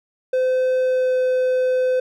triangle tone with pitch glide, 513 to 510 Hz, C5 to C5, -34 to -44 cents, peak -14 dBFS, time 0.33-2 s, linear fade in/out 5 ms, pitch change -10 cents, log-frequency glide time 0.8-1.17 s, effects none

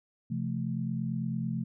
sine chord, F major, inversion second, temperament equal with one note detuned, 130.81 / 171.22 / 220 Hz, C3 / F3 / A3, 0 / -34 / 0 cents, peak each -34 dBFS, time 0.3-1.64 s, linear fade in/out 10 ms, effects none

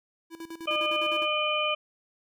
square tone with tremolo, 330 Hz, E4, 2 cents sharp, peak -37 dBFS, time 0.3-1.27 s, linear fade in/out 50 ms, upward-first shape square, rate 9.8 Hz, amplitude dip 80%
harmonic tone, 607 Hz, D#5, 43 cents flat, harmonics 1 / 2 / 4 / 5, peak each -30 / -30 / -30 / -30 dBFS, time 0.67-1.75 s, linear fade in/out 10 ms
effects none

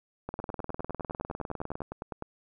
two click trains, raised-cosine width 1 ms, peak -21 / -22 dBFS, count 31 / 19, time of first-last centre 0.29-1.805 / 0.4-2.224 s, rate 19.8 / 9.87 Hz, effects none

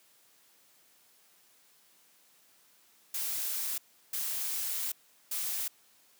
blue noise bursts at uneven times, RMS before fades -34 dBFS, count 3, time 3.14-3.78 / 4.13-4.92 / 5.31-5.68 s, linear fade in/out 5 ms, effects white hiss -64 dBFS RMS until 6.19 s + high-pass 150 Hz 12 dB/octave

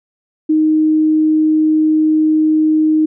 sine tone, 311.1 Hz, D#4, in tune, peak -9 dBFS, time 0.49-3.06 s, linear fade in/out 10 ms, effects none

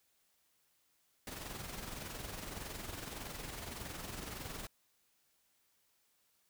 pink noise with amplitude modulation, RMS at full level -43 dBFS, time 1.27-4.67 s, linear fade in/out 2 ms, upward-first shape sine, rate 21.7 Hz, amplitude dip 50%, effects white hiss -75 dBFS RMS until 6.49 s

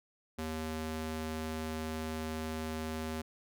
square tone with high-pass filter, 79 Hz, D#2, 27 cents sharp, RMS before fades -38 dBFS, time 0.38-3.22 s, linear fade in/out 10 ms, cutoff 160 Hz, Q 0.9, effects none

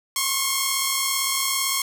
5% pulse tone pair together, 1062 / 1099.8 Hz, C6 / C#6, +25 / -14 cents, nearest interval minor second, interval 61 cents, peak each -12 dBFS, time 0.16-1.82 s, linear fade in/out 2 ms, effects 8-bit

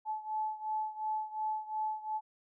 sine beating tone pair, 863 / 865.8 Hz, A5 / A5, -34 / -28 cents, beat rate 2.8 Hz, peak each -35 / -38 dBFS, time 0.05-2.21 s, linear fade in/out 50 ms, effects none

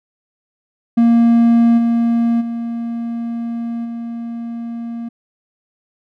triangle tone with level steps, 233.1 Hz, A#3, in tune, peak -6 / -10 / -18 / -21 dBFS, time 0.97-5.09 s, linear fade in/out 10 ms, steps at 1.77 / 2.4 / 3.84 s, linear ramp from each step 20 ms, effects none

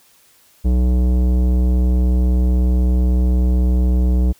sine tone with tanh clipping, 61.9 Hz, B1, 5 cents sharp, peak -14 dBFS, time 0.64-4.33 s, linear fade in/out 20 ms, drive 15 dB, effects white hiss -53 dBFS RMS until 4.39 s

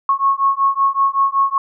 sine beating tone pair, 1094 / 1099.3 Hz, C#6 / C#6, -23 / -15 cents, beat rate 5.3 Hz, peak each -16 dBFS, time 0.09-1.58 s, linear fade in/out 2 ms, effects none

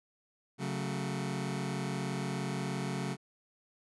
sawtooth chord, F# minor, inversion second, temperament just, 138.75 / 185 / 222 Hz, C#3 / F#3 / A3, +2 / 0 / +16 cents, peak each -32 / -33 / -37 dBFS, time 0.58-3.17 s, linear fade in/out 50 ms, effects resampled to 24000 Hz

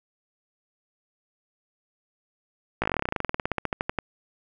slowing click train, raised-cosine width 0.5 ms, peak -10 dBFS, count 27, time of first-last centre 2.82-3.987 s, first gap 17 ms, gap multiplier 1.07, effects none

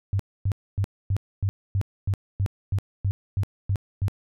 sine tone bursts, 98 Hz, G2, in tune, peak -20 dBFS, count 13, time 0.13-4.082 s, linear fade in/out 0 ms, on 64 ms, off 260 ms, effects none

